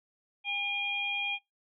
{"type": "harmonic tone", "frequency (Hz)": 809, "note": "G#5", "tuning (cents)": -46, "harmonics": [1, 3, 4], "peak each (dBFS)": [-40, -31, -36], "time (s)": [0.44, 1.39], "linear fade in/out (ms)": 50, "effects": ["noise-tail reverb RT60 0.2 s tail -24 dB re dry"]}